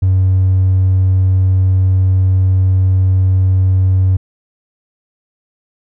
triangle tone, 94 Hz, F#2, 28 cents sharp, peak -5 dBFS, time 0.02-4.17 s, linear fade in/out 10 ms, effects tanh soft clip ceiling -4 dBFS

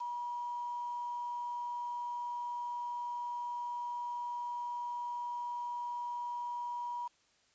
sine tone with quantisation, 964 Hz, B5, 42 cents flat, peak -36 dBFS, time 0-7.08 s, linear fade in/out 10 ms, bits 9, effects white hiss -70 dBFS RMS until 7.54 s + resampled to 16000 Hz

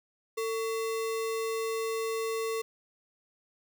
sine tone with sample-and-hold, 450 Hz, A4, 39 cents sharp, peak -29 dBFS, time 0.37-2.62 s, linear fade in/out 10 ms, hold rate 1575 Hz, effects none

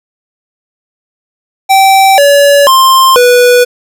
square tone with pitch steps, 775 / 569 / 1053 / 490.7 Hz, G5 / C#5 / C6 / B4, -20 / +45 / +11 / -11 cents, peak -3 dBFS, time 1.69-3.65 s, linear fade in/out 20 ms, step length 490 ms, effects none

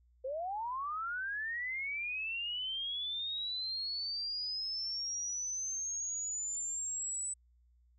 sine linear sweep, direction up, 500 to 8000 Hz, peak -35 dBFS, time 0.24-7.34 s, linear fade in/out 10 ms, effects added 60 Hz sine -64 dBFS peak until 7.98 s

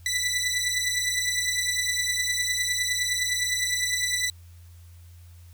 15% pulse beating tone pair, 1975.5 / 1985.3 Hz, B6 / B6, 0 / +9 cents, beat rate 9.8 Hz, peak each -21 dBFS, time 0.06-4.3 s, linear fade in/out 2 ms, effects added 86 Hz sine -45 dBFS peak until 5.53 s + white hiss -60 dBFS RMS until 5.53 s

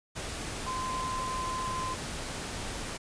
sine tone in noise, 1034 Hz, C6, 21 cents flat, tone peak -32 dBFS, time 0.66-1.95 s, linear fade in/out 20 ms, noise pink, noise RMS -37 dBFS, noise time 0.15-2.98 s, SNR +2 dB, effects resampled to 22050 Hz

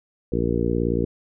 harmonic tone, 58.27 Hz, A#1, in tune, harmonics 1 / 2 / 3 / 4 / 5 / 6 / 7 / 8, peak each -28 / -28 / -28 / -28 / -28 / -28 / -28 / -28 dBFS, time 0.32-1.05 s, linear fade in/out 5 ms, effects none

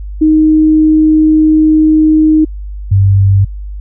sine tone pair in turn, 311.1 / 97.99 Hz, D#4 / G2, 0 / 0 cents, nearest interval octave + minor sixth, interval 2000 cents, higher first, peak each -4 dBFS, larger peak neither, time 0.21-2.45 / 2.91-3.45 s, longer first, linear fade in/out 10 ms, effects added 50 Hz sine -20 dBFS peak until 3.8 s

